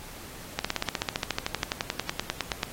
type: slowing click train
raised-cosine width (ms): 0.2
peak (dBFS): -8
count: 26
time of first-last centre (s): 0.59-2.632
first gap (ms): 56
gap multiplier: 1.03
effects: pink hiss -44 dBFS RMS until 2.72 s + AAC 48 kbps